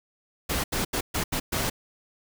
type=noise bursts at uneven times; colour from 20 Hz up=pink; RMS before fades=-27 dBFS; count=6; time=0.49-0.64 / 0.72-0.85 / 0.93-1.01 / 1.14-1.24 / 1.32-1.4 / 1.52-1.7 s; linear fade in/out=10 ms; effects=none